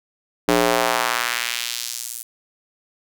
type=tone with high-pass filter sweep; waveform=square; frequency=59.5 Hz; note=A#1; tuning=36 cents sharp; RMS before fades=-22 dBFS; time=0.48-2.23 s; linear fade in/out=5 ms; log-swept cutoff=320 to 10000 Hz; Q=1.2; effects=none